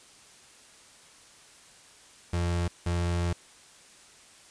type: tone bursts at uneven times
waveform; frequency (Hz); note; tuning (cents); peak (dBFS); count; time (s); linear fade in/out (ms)
35% pulse; 86.6; F2; -14; -24; 2; 2.33-2.68 / 2.86-3.33; 5
effects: white hiss -54 dBFS RMS until 4.5 s + resampled to 22050 Hz